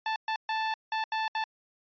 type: tone bursts at uneven times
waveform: sawtooth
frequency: 880 Hz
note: A5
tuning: in tune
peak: -24 dBFS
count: 6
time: 0.06-0.16 / 0.28-0.36 / 0.49-0.74 / 0.92-1.04 / 1.12-1.28 / 1.35-1.44 s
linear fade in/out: 2 ms
effects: resampled to 11025 Hz